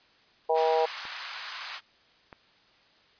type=harmonic tone; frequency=160 Hz; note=D#3; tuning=49 cents sharp; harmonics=3 / 4 / 5 / 6; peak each=-25 / -28 / -27 / -32 dBFS; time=0.49-0.86 s; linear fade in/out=10 ms
type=high-pass noise; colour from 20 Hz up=pink; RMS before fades=-37 dBFS; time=0.54-1.81 s; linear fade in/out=50 ms; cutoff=1000 Hz; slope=24 dB/octave
type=clicks; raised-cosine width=0.5 ms; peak=-29 dBFS; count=2; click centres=1.053 / 2.328 s
effects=white hiss -61 dBFS RMS until 3.19 s + resampled to 11025 Hz